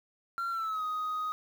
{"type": "tone with pitch glide", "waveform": "sine", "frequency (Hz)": [1372, 1250.9], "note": ["F6", "D#6"], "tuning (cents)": [-31, 9], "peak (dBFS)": -28, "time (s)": [0.38, 1.32], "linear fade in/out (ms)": 0, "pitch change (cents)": -160, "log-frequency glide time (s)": [0.5, 0.84], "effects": ["tanh soft clip ceiling -30 dBFS", "9-bit"]}